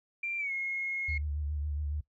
sine tone with pitch glide, 2368 to 2159 Hz, D7 to C#7, +14 to -46 cents, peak -31 dBFS, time 0.23-1.18 s, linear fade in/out 5 ms, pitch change -160 cents, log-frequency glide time 0.38-0.52 s
sine tone with vibrato, 73.9 Hz, D2, 11 cents sharp, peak -31 dBFS, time 1.08-2.01 s, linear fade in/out 10 ms, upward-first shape triangle, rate 7.2 Hz, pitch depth 58 cents each way
effects noise-tail reverb RT60 0.1 s tail -18 dB re dry + tanh soft clip ceiling -22 dBFS

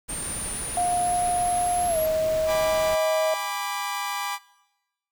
pink noise, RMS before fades -36 dBFS, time 0.08-2.96 s, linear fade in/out 20 ms
sine exponential sweep, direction up, 8870 to 11370 Hz, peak -30 dBFS, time 0.09-2.06 s, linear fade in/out 2 ms
sine tone with pitch glide, 710 to 632.5 Hz, F5 to D#5, +28 to +28 cents, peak -21 dBFS, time 0.77-3.34 s, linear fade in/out 2 ms, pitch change -200 cents, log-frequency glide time 1.87-1.98 s
sawtooth chord, G# diminished, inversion none, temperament equal with one note detuned, 812.6 / 987.8 / 1174.7 Hz, G#5 / B5 / D6, -38 / 0 / 0 cents, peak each -28 dBFS, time 2.46-4.39 s, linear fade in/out 50 ms
effects noise-tail reverb RT60 1.0 s tail -20 dB re dry

